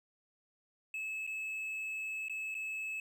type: tone with dropouts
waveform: triangle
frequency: 2596 Hz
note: E7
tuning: 27 cents flat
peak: -35 dBFS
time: 0.94-3 s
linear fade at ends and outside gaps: 2 ms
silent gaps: 1.267-1.274 / 2.284-2.296 / 2.544-2.55 s
effects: none